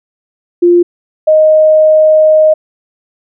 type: tone pair in turn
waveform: sine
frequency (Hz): 349.2 / 622.2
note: F4 / D#5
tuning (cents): 0 / 0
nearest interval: minor seventh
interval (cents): 1000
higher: second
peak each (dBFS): -3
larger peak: neither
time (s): 0.62-0.83 / 1.27-2.54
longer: second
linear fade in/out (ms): 10
effects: none